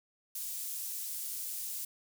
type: high-pass noise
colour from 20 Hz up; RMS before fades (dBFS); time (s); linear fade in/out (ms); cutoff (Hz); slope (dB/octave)
pink; -39; 0.35-1.85; 5; 9300; 12
effects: none